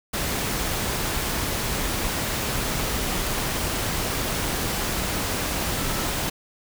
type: tone in noise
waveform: sine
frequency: 1318.5 Hz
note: E6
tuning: in tune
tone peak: -37 dBFS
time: 5.77-6.06 s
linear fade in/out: 10 ms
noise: pink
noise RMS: -26 dBFS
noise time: 0.13-6.3 s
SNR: -14 dB
effects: none